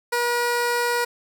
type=tone; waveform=15% pulse; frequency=480.2 Hz; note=B4; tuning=49 cents flat; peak=-14 dBFS; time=0.12-1.05 s; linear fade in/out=10 ms; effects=none